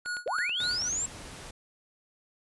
square tone with tremolo, 1450 Hz, F#6, 35 cents flat, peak -31 dBFS, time 0.05-0.89 s, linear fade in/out 10 ms, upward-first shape sine, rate 3.6 Hz, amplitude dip 95%
click train, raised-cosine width 0.3 ms, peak -27 dBFS, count 9, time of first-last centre 0.06-0.929 s, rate 9.21 Hz
sine linear sweep, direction up, 415.3 to 7680 Hz, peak -28 dBFS, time 0.26-1.06 s, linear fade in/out 5 ms
pink noise, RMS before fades -44 dBFS, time 0.6-1.51 s, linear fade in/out 5 ms
effects resampled to 24000 Hz

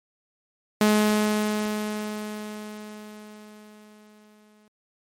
sawtooth tone with exponential decay, 211.9 Hz, G#3, 35 cents sharp, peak -12 dBFS, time 0.81-4.68 s, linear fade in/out 2 ms, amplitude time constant 840 ms, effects MP3 64 kbps

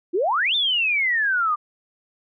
sine exponential two-way sweep, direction up then down, 320 to 3641 to 1178 Hz, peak -18 dBFS, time 0.13-1.56 s, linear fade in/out 20 ms, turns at 0.55 s, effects none

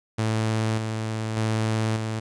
sawtooth tone with tremolo, 110.4 Hz, A2, 6 cents sharp, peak -18 dBFS, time 0.18-2.2 s, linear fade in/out 10 ms, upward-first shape square, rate 0.84 Hz, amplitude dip 40%, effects resampled to 22050 Hz + 10-bit

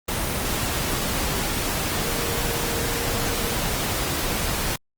sine tone in noise, 467.3 Hz, A#4, 4 cents sharp, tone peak -33 dBFS, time 2.04-3.56 s, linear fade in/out 5 ms, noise pink, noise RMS -25 dBFS, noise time 0.08-4.76 s, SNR -11 dB, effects Opus 24 kbps

